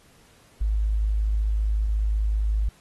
sine tone, 52.7 Hz, G#1, 26 cents sharp, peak -20 dBFS, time 0.61-2.69 s, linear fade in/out 5 ms, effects pink hiss -57 dBFS RMS until 2.8 s + AAC 32 kbps

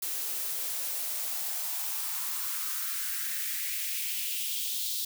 blue noise with high-pass filter sweep, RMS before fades -33 dBFS, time 0.02-5.05 s, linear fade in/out 5 ms, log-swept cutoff 340 to 3900 Hz, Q 2.9, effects none

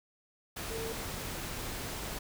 sine tone in noise, 450.7 Hz, A4, 42 cents sharp, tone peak -38 dBFS, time 0.7-0.93 s, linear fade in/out 10 ms, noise pink, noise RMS -39 dBFS, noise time 0.56-2.19 s, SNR -2 dB, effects none

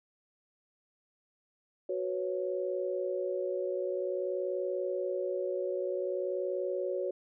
sine chord, F# suspended fourth, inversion none, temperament equal, 370 / 493.9 / 554.4 Hz, F#4 / B4 / C#5, 0 / 0 / 0 cents, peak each -34 / -38 / -34 dBFS, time 1.89-7.11 s, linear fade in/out 5 ms, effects none

